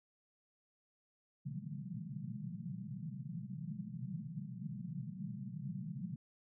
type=band-pass noise; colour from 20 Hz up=white; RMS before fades=-44 dBFS; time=1.45-6.16 s; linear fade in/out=5 ms; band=120 to 210 Hz; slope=96 dB/octave; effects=none